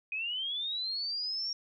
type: linear sweep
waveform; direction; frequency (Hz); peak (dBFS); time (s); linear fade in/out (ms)
sine; up; 2480 to 5588; -32; 0.12-1.53; 2
effects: none